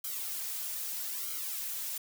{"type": "noise with flanger", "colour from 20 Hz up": "blue", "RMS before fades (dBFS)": -37, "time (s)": [0.04, 1.98], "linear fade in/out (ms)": 5, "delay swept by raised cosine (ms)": [1.1, 3.8], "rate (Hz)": 0.79, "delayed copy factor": -1, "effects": []}